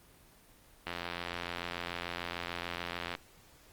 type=click train; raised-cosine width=0.3 ms; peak=-20 dBFS; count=199; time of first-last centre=0.87-3.151 s; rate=86.8 Hz; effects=pink hiss -60 dBFS RMS until 3.72 s + Opus 24 kbps